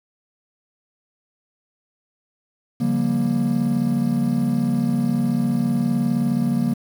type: chord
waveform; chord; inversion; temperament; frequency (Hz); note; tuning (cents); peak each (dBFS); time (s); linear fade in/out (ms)
triangle; G half-diminished seventh; second; just; 141.12 / 176.4 / 196 / 235.2; Db3 / F3 / G3 / Bb3; +31 / +18 / 0 / +16; -23 / -24 / -24 / -18; 2.8-6.74; 10
effects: 7-bit